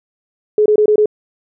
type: tone bursts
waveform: sine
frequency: 423.7 Hz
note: G#4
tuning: 35 cents sharp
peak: -8 dBFS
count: 5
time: 0.58-1.058 s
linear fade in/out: 2 ms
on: 78 ms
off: 22 ms
effects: none